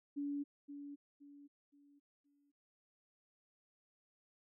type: tone with echo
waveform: sine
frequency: 285.8 Hz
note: D4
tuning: 47 cents flat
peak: -37 dBFS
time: 0.16-0.44 s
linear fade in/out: 20 ms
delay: 520 ms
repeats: 4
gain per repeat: -9 dB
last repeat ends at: 2.52 s
effects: none